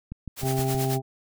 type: click train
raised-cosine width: 5 ms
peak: -22 dBFS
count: 5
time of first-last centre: 0.12-0.749 s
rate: 6.36 Hz
type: noise with tremolo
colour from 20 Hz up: white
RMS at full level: -32 dBFS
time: 0.36-0.99 s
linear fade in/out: 50 ms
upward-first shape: sine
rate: 9.2 Hz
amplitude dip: 70%
type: harmonic tone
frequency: 132.2 Hz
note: C3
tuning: 18 cents sharp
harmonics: 1 / 2 / 3 / 5 / 6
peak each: -25 / -32 / -29 / -36 / -32 dBFS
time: 0.41-1.02 s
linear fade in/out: 50 ms
effects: none